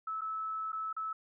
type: tone with dropouts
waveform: sine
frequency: 1304 Hz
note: E6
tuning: 19 cents flat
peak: -34 dBFS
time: 0.07-1.13 s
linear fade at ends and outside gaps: 5 ms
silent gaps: 0.21-0.216 / 0.72-0.728 / 0.929-0.965 s
effects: none